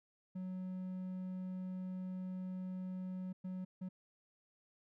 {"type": "tone bursts at uneven times", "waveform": "triangle", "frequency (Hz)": 185, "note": "F#3", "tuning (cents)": 0, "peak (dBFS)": -38, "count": 3, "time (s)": [[0.35, 3.33], [3.44, 3.65], [3.81, 3.89]], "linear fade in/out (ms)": 10, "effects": []}